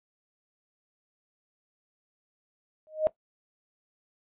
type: tone with exponential growth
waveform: sine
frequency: 622.3 Hz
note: D#5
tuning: in tune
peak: -17 dBFS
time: 2.87-3.07 s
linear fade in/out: 0 ms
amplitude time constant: 43 ms
effects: noise-tail reverb RT60 0.1 s tail -17 dB re dry + resampled to 8000 Hz